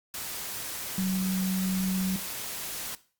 sine tone in noise, 187.8 Hz, F#3, 26 cents sharp, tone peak -25 dBFS, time 0.98-2.16 s, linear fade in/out 2 ms, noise white, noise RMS -36 dBFS, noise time 0.14-2.95 s, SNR +8 dB, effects noise-tail reverb RT60 0.4 s tail -17 dB re dry + Opus 48 kbps

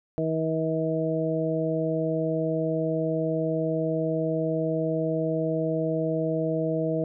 harmonic tone, 160 Hz, D#3, 49 cents sharp, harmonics 1 / 2 / 3 / 4, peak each -29 / -29 / -29 / -29 dBFS, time 0.18-7.04 s, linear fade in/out 0 ms, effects none

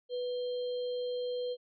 sine tone with sample-and-hold, 493.9 Hz, B4, in tune, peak -32 dBFS, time 0.09-1.57 s, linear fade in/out 50 ms, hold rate 3675 Hz, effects resampled to 11025 Hz

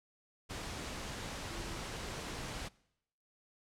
sine tone in noise, 340 Hz, F4, 46 cents flat, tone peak -49 dBFS, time 1.49-1.77 s, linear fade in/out 20 ms, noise pink, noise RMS -42 dBFS, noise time 0.49-2.69 s, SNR -10 dB, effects noise-tail reverb RT60 0.8 s tail -23 dB re dry + low-pass 8000 Hz 12 dB/octave

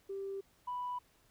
sine tone pair in turn, 392 / 987.8 Hz, G4 / B5, 0 / 0 cents, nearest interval octave + major third, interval 1600 cents, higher second, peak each -37 / -35 dBFS, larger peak second, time 0.09-0.41 / 0.67-0.99 s, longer neither, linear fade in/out 10 ms, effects tanh soft clip ceiling -32 dBFS + pink hiss -69 dBFS RMS until 1.3 s

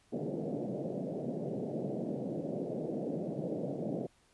pink band-pass noise, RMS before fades -37 dBFS, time 0.12-4.07 s, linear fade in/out 10 ms, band 140 to 640 Hz, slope 48 dB/octave, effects pink hiss -68 dBFS RMS until 4.33 s + resampled to 24000 Hz

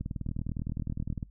two click trains, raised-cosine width 5 ms, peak -20 / -22 dBFS, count 9 / 25, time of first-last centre 0.29-1.102 / 0.01-1.228 s, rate 9.85 / 19.7 Hz, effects noise-tail reverb RT60 0.1 s tail -21 dB re dry + added 50 Hz sine -51 dBFS peak until 1.3 s

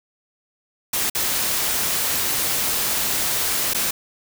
white noise with dropouts, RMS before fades -22 dBFS, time 0.93-3.91 s, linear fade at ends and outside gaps 5 ms, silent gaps 1.099-1.149 / 3.736-3.745 s, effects none

